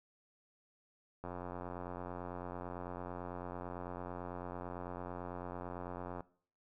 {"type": "click train", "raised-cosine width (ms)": 1, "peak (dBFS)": -29, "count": 443, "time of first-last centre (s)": [1.24, 6.206], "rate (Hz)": 89, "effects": ["noise-tail reverb RT60 0.5 s tail -20 dB re dry"]}